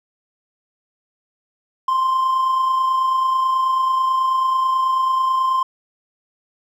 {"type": "tone with amplitude modulation", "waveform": "triangle", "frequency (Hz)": 1046.5, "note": "C6", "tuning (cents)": 0, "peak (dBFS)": -11, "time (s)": [1.88, 5.63], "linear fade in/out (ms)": 5, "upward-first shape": "sine", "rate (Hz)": 29.2, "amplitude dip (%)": 40, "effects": ["tanh soft clip ceiling -9 dBFS"]}